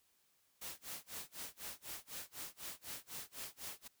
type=noise with tremolo; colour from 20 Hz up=white; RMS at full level=-45 dBFS; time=0.61-3.88 s; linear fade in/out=10 ms; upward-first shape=sine; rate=4 Hz; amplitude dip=100%; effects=white hiss -75 dBFS RMS until 4 s